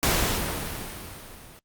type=noise with level ramp; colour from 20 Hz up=pink; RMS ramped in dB=-21 to -48 dBFS; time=0.03-1.59 s; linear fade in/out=0 ms; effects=Opus 48 kbps